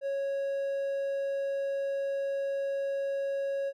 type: tone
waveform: triangle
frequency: 552 Hz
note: C#5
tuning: 7 cents flat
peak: -27 dBFS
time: 0.01-3.73 s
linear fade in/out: 50 ms
effects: none